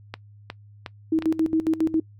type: click train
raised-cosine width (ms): 0.3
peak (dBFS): -16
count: 4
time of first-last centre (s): 0.14-1.223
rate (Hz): 2.77
type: tone with tremolo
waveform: sine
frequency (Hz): 320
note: D#4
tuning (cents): +49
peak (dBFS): -17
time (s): 1.12-2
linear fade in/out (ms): 5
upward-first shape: square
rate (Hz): 7.3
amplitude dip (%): 80
effects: noise-tail reverb RT60 0.1 s tail -21 dB re dry + added 103 Hz sine -46 dBFS peak until 2.19 s